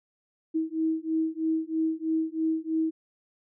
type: beating tone pair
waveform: sine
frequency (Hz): 318.8 / 321.9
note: D#4 / E4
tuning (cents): +42 / -41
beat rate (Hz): 3.1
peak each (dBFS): -28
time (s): 0.54-2.91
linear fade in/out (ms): 20
effects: none